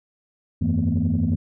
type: tone cluster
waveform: sine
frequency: 85.8 / 97 / 163.1 / 223.8 / 246 Hz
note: F2 / G2 / E3 / A3 / B3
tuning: -30 / -18 / -18 / +30 / -7 cents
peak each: -24 dBFS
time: 0.61-1.36 s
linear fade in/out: 10 ms
effects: tanh soft clip ceiling -12 dBFS